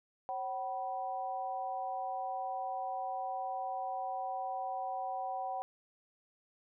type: tone with amplitude modulation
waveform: sine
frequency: 760 Hz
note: F#5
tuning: 46 cents sharp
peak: -31 dBFS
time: 0.29-5.62 s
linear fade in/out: 0 ms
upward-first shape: sine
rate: 219 Hz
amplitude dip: 85%
effects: none